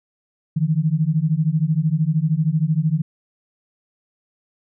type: beating tone pair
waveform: sine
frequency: 150.8 / 163.8 Hz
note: D3 / E3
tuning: +46 / -11 cents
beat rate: 13 Hz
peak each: -19 dBFS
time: 0.56-3.02 s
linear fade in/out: 10 ms
effects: none